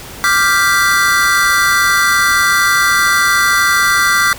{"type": "chord", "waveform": "square", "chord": "G dominant seventh", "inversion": "second", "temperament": "equal", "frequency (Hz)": [1174.7, 1396.9, 1568, 1975.5], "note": ["D6", "F6", "G6", "B6"], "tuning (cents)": [0, 0, 0, 0], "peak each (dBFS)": -16, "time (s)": [0.24, 4.33], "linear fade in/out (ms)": 0, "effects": ["pink hiss -31 dBFS RMS until 4.38 s"]}